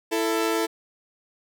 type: tone pair together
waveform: sawtooth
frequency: 332.1 / 443.3 Hz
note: E4 / A4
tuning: +13 / +13 cents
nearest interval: perfect fourth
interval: 500 cents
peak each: -21 dBFS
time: 0.11-0.67 s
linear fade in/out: 20 ms
effects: none